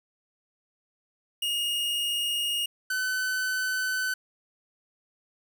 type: tone pair in turn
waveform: 45% pulse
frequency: 2857 / 1513.4 Hz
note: F7 / F#6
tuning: +39 / +39 cents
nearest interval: major seventh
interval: 1100 cents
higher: first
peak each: -26 dBFS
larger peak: neither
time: 1.42-2.66 / 2.9-4.14 s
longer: neither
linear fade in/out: 5 ms
effects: none